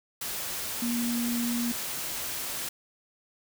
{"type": "tone in noise", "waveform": "sine", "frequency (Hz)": 237.8, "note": "A#3", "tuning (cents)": 35, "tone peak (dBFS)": -27, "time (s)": [0.82, 1.72], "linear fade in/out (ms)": 5, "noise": "white", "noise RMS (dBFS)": -34, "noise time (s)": [0.21, 2.69], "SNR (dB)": 4, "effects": []}